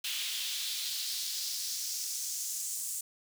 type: noise with high-pass filter sweep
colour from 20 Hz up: pink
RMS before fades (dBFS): -36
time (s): 0.04-3.01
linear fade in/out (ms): 5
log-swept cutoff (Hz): 3000 to 7800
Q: 2.3
effects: none